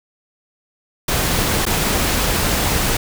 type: noise with dropouts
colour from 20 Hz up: pink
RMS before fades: -18 dBFS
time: 1.08-2.97 s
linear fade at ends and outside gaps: 5 ms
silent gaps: 1.654-1.664 s
effects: none